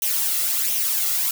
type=noise with flanger; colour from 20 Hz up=blue; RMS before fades=-22 dBFS; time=0.02-1.31 s; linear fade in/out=2 ms; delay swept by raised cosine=0.32 to 1.52 ms; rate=1.4 Hz; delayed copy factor=+0.55; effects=none

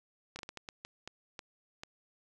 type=slowing click train; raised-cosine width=0.2 ms; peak=-25 dBFS; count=10; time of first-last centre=0.36-1.835 s; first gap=30 ms; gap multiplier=1.4; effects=none

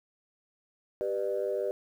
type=chord; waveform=sine; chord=G major; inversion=none; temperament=equal with one note detuned; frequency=392 / 493.9 / 600.7 Hz; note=G4 / B4 / D5; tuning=0 / 0 / +39 cents; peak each=-32 dBFS; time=1.01-1.71 s; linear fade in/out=0 ms; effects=tanh soft clip ceiling -20 dBFS + 10-bit

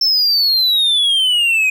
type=exponential sweep; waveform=triangle; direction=down; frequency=5370 to 2489 Hz; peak=-10 dBFS; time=0.01-1.7 s; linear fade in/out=5 ms; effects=none

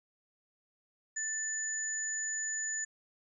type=tone pair together; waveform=sine; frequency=1771 / 6930 Hz; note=A6 / A8; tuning=+11 / -27 cents; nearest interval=2 octaves; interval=2362 cents; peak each=-39 / -34 dBFS; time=1.16-2.85 s; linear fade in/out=10 ms; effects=none

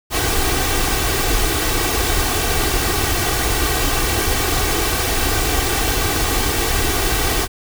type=noise with comb filter; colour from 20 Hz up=pink; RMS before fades=-18 dBFS; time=0.1-7.48 s; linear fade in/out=50 ms; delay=2.6 ms; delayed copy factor=+0.65; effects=none

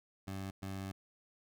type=tone bursts at uneven times; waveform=20% pulse; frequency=96.4 Hz; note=G2; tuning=28 cents flat; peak=-35 dBFS; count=2; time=0.27-0.51 / 0.62-0.92 s; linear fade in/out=10 ms; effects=none

